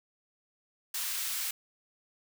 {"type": "high-pass noise", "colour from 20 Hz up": "white", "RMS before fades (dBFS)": -34, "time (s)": [0.94, 1.51], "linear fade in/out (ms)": 5, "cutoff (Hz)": 1400, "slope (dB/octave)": 12, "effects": []}